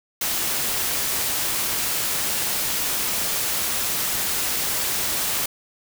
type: noise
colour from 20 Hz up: white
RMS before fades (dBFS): -24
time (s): 0.21-5.46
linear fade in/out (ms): 5
effects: none